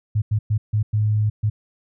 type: tone bursts at uneven times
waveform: sine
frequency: 106.6 Hz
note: G#2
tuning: 46 cents sharp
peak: -16 dBFS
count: 6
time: 0.15-0.22 / 0.31-0.39 / 0.5-0.58 / 0.73-0.83 / 0.93-1.3 / 1.43-1.5 s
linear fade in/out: 10 ms
effects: none